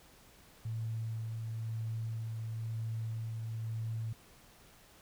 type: tone with tremolo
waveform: sine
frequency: 112.3 Hz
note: A2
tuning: 36 cents sharp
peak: -34 dBFS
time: 0.65-4.13 s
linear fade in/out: 5 ms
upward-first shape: sine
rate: 1 Hz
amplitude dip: 25%
effects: pink hiss -60 dBFS RMS until 5.01 s